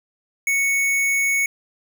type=tone; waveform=square; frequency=2217 Hz; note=C#7; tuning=in tune; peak=-18 dBFS; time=0.47-1.46 s; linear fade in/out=2 ms; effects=none